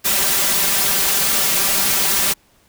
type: noise with comb filter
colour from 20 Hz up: white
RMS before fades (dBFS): -17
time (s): 0.04-2.34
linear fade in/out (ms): 20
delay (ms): 5.1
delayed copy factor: +0.8
effects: pink hiss -56 dBFS RMS until 2.68 s